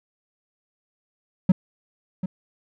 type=tone with echo; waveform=triangle; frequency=185 Hz; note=F#3; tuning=in tune; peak=-9 dBFS; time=1.49-1.52 s; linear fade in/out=5 ms; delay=740 ms; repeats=1; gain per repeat=-12 dB; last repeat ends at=2.26 s; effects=none